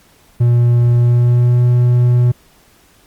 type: tone with pitch glide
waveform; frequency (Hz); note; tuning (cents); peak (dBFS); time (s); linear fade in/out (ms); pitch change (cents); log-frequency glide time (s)
triangle; 120 to 122.31; B2 to B2; -49 to -16; -6; 0.4-2.32; 10; +33; 0.96-1.62
effects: pink hiss -50 dBFS RMS until 3.06 s + Opus 48 kbps